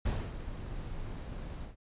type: noise with ADSR envelope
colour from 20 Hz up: brown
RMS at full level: -29 dBFS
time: 0.05-1.76 s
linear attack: 9 ms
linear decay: 250 ms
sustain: -11 dB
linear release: 130 ms
effects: resampled to 8000 Hz